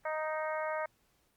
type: harmonic tone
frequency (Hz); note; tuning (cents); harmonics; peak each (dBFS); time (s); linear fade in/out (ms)
311.1; D#4; 0; 2 / 3 / 4 / 5 / 6 / 7; -35 / -39 / -41 / -43 / -45 / -46; 0.05-0.86; 5
effects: pink hiss -72 dBFS RMS until 1.36 s + Opus 48 kbps